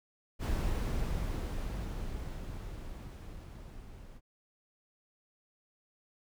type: noise with level ramp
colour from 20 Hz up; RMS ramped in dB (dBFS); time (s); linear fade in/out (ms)
brown; -30 to -50; 0.39-4.21; 50
effects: none